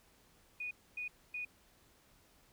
sine tone bursts, 2469 Hz, D#7, 14 cents flat, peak -38 dBFS, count 3, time 0.6-1.45 s, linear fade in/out 5 ms, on 110 ms, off 260 ms, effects pink hiss -67 dBFS RMS until 2.52 s

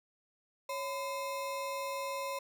square ring-modulated tone, 784 Hz, G5, in tune, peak -33 dBFS, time 0.69-2.39 s, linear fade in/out 5 ms, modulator 231 Hz, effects none

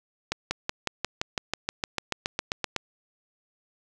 accelerating click train, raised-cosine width 0.2 ms, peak -9 dBFS, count 17, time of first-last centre 0.32-2.763 s, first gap 190 ms, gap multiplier 0.97, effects none

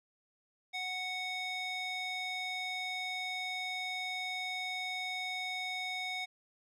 square tone with band-pass filter, 740 Hz, F#5, in tune, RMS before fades -38 dBFS, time 0.73-6.26 s, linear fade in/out 20 ms, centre 2900 Hz, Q 2.1, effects none

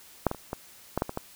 clicks, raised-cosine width 1 ms, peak -7 / -16 / -27 / -17 / -12 / -11 / -19 / -16 dBFS, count 8, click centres 0.267 / 0.314 / 0.347 / 0.531 / 0.976 / 1.021 / 1.094 / 1.174 s, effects white hiss -52 dBFS RMS until 1.35 s

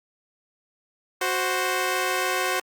10% pulse tone pair together, 370 / 523.3 Hz, F#4 / C5, 0 / 0 cents, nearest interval tritone, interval 600 cents, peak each -17 / -18 dBFS, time 1.21-2.6 s, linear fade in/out 5 ms, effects Opus 48 kbps

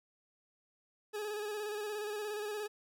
40% pulse tone with vibrato, 420 Hz, G#4, 19 cents sharp, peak -36 dBFS, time 1.13-2.68 s, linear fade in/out 20 ms, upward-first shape square, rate 17 Hz, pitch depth 32 cents each way, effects none

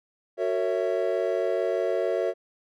triangle chord, F# dominant seventh, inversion none, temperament equal with one note detuned, 370 / 456.6 / 554.4 / 659.3 Hz, F#4 / A#4 / C#5 / E5, 0 / -36 / 0 / 0 cents, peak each -27 dBFS, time 0.37-2.34 s, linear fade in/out 50 ms, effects none

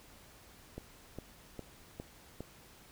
click train, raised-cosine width 2 ms, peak -28 dBFS, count 5, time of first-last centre 0.78-2.406 s, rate 2.46 Hz, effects pink hiss -58 dBFS RMS until 2.91 s

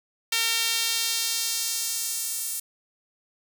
sawtooth tone with high-pass filter sweep, 457 Hz, A#4, 34 cents flat, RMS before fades -27 dBFS, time 0.32-2.6 s, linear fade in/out 5 ms, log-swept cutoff 2700 to 9100 Hz, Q 1.1, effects none

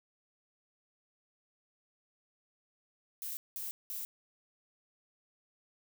violet noise bursts, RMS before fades -40 dBFS, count 3, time 3.22-4.05 s, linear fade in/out 0 ms, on 150 ms, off 190 ms, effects none

